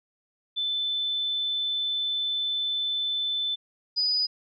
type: tone pair in turn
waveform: sine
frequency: 3520 / 4959 Hz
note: A7 / D#8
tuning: 0 / -7 cents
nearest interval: tritone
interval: 593 cents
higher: second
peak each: -25 / -22 dBFS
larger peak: second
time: 0.56-3.56 / 3.96-4.27 s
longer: first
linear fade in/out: 20 ms
effects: none